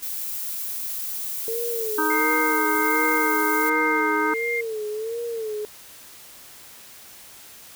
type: noise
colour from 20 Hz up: violet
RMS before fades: -30 dBFS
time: 0.02-3.7 s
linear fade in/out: 10 ms
type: tone with vibrato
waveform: sine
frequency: 446 Hz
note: A4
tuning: 23 cents sharp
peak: -26 dBFS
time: 1.48-5.65 s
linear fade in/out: 0 ms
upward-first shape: sine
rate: 1.4 Hz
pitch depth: 98 cents each way
type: harmonic tone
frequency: 311.1 Hz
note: D#4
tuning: in tune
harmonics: 1 / 3 / 4 / 5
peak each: -26 / -26 / -26 / -26 dBFS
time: 1.98-4.34 s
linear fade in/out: 5 ms
type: tone with tremolo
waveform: sine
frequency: 2112 Hz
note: C7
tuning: 16 cents sharp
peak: -23 dBFS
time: 2.1-4.61 s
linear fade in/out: 5 ms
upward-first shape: sine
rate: 1.3 Hz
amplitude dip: 50%
effects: white hiss -45 dBFS RMS until 7.75 s